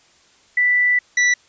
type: tone pair in turn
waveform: sine / 45% pulse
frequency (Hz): 1975.5 / 1964.1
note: B6 / B6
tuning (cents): 0 / -10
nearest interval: unison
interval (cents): 10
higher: first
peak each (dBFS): -13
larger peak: neither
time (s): 0.57-0.99 / 1.17-1.34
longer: first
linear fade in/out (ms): 5
effects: white hiss -54 dBFS RMS until 1.48 s + resampled to 16000 Hz